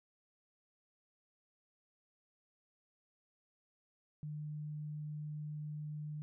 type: tone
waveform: sine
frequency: 150.6 Hz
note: D3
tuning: 44 cents sharp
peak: -40 dBFS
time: 4.23-6.22 s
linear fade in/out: 0 ms
effects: none